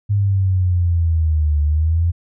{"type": "exponential two-way sweep", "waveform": "sine", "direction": "down then up", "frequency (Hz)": [103, 73.42, 86.7], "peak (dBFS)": -13, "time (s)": [0.09, 2.12], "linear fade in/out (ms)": 20, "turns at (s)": 1.61, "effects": []}